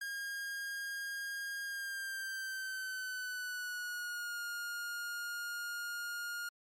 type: tone with pitch glide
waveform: 45% pulse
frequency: 1622 to 1420.2 Hz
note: G#6 to F6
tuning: -41 to +29 cents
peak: -38 dBFS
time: 0.01-6.49 s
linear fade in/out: 5 ms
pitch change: -230 cents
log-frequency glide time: 1.65-4.42 s
effects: MP3 64 kbps